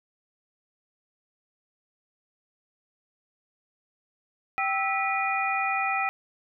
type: tone cluster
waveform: sine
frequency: 779 / 1309 / 1965 / 2440 Hz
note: G5 / E6 / B6 / D#7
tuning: -11 / -13 / -9 / -34 cents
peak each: -28 / -30 / -32 / -29 dBFS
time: 4.58-6.09 s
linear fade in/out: 0 ms
effects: none